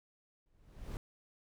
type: noise with exponential growth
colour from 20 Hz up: brown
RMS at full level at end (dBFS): -36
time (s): 0.46-0.97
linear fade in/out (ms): 1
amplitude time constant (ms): 110
effects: none